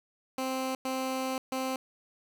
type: tone bursts at uneven times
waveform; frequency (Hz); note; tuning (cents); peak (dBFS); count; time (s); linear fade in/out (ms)
15% pulse; 261.6; C4; 0; -24; 3; 0.38-0.75 / 0.85-1.38 / 1.52-1.76; 2
effects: none